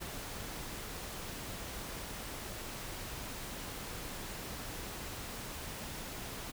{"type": "noise", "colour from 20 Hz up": "pink", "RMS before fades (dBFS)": -43, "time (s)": [0, 6.52], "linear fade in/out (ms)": 20, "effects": []}